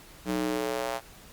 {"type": "tone with high-pass filter sweep", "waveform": "square", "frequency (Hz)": 61.74, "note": "B1", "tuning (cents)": 0, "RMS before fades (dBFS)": -30, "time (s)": [0.25, 1.01], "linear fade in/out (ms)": 50, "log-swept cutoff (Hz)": [230, 710], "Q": 2.2, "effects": ["pink hiss -51 dBFS RMS until 1.32 s", "Opus 48 kbps"]}